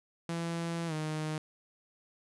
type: tone with pitch glide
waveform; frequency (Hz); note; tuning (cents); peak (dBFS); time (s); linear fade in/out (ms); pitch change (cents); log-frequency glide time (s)
sawtooth; 168 to 154.95; E3 to D#3; +33 to -7; -29; 0.29-1.38; 2; -140; 0.87-0.93
effects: resampled to 24000 Hz